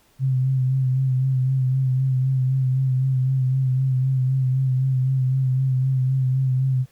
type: tone with vibrato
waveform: sine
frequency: 130.81 Hz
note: C3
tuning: in tune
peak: -17 dBFS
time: 0.19-6.86 s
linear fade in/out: 50 ms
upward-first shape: sine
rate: 3.9 Hz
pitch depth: 35 cents each way
effects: pink hiss -59 dBFS RMS until 6.91 s